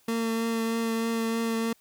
30% pulse tone with vibrato, 227.5 Hz, A#3, 42 cents flat, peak -23 dBFS, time 0.08-1.73 s, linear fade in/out 5 ms, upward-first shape triangle, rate 3.2 Hz, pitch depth 15 cents each way, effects white hiss -63 dBFS RMS until 1.8 s

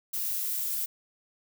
violet noise, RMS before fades -31 dBFS, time 0.13-0.86 s, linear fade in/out 10 ms, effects none

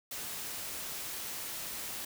white noise, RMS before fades -40 dBFS, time 0.11-2.05 s, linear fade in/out 5 ms, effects none

